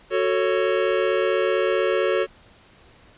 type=chord; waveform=square; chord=F# minor; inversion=none; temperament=equal with one note detuned; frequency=370 / 445.6 / 554.4 Hz; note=F#4 / A4 / C#5; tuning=0 / +22 / 0 cents; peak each=-24 dBFS; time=0.1-2.27 s; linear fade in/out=50 ms; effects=pink hiss -52 dBFS RMS until 3.17 s + resampled to 8000 Hz